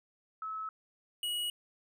sine / square tone pair in turn, 1296 / 2909 Hz, E6 / F#7, -30 / -30 cents, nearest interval octave + major second, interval 1400 cents, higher second, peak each -36 / -33 dBFS, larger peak second, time 0.42-0.69 / 1.23-1.5 s, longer neither, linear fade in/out 2 ms, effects none

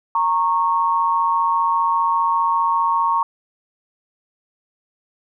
sine tone pair together, 925 / 1100 Hz, A#5 / C#6, -14 / -14 cents, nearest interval minor third, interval 300 cents, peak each -18 dBFS, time 0.15-3.23 s, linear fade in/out 2 ms, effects none

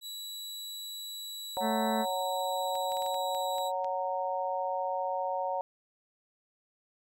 sawtooth tone with pitch glide, 3922 to 3897 Hz, B7 to B7, -13 to -24 cents, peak -36 dBFS, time 0.01-3.72 s, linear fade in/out 50 ms, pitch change -11 cents, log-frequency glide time 1.09-3.52 s
sine chord, F# major, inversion second, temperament just, 555 / 740 / 925 Hz, C#5 / F#5 / A#5, +2 / 0 / -14 cents, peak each -34 dBFS, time 1.57-5.61 s, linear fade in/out 0 ms
harmonic tone, 220 Hz, A3, in tune, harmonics 1 / 2 / 3 / 4 / 5 / 6 / 7 / 8 / 9, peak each -31 / -39 / -39 / -42 / -45 / -45 / -46 / -47 / -48 dBFS, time 1.6-2.06 s, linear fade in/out 50 ms
clicks, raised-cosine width 0.2 ms, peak -31 dBFS, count 9, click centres 2.754 / 2.92 / 2.97 / 3.022 / 3.063 / 3.144 / 3.348 / 3.583 / 3.845 s
effects none

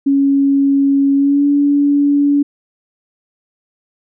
sine tone with pitch glide, 277.2 to 286 Hz, C#4 to D4, 0 to -46 cents, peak -9 dBFS, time 0.06-2.43 s, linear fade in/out 10 ms, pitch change +54 cents, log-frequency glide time 1.15-1.45 s, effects none

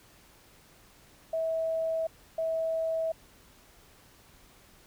sine tone bursts at uneven times, 649 Hz, E5, 27 cents flat, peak -27 dBFS, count 2, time 1.33-2.07 / 2.38-3.12 s, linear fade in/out 5 ms, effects pink hiss -58 dBFS RMS until 4.86 s

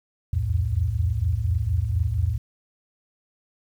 sine tone cluster, 65 / 82.8 / 87 / 109.5 Hz, C2 / E2 / F2 / A2, -11 / +8 / -6 / -8 cents, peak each -29 / -24 / -29 / -25 dBFS, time 0.33-2.38 s, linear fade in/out 5 ms, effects 9-bit

